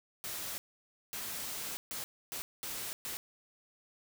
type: noise bursts at uneven times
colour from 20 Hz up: white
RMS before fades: -40 dBFS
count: 6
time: 0.24-0.58 / 1.13-1.77 / 1.91-2.04 / 2.32-2.42 / 2.63-2.93 / 3.05-3.17 s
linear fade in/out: 0 ms
effects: none